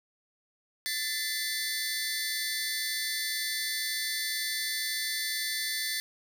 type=tone cluster; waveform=20% pulse; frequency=1763 / 2032 / 4518 Hz; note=A6 / B6 / C#8; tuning=+3 / +49 / +32 cents; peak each=-30 / -30 / -28 dBFS; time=0.86-6 s; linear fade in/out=0 ms; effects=none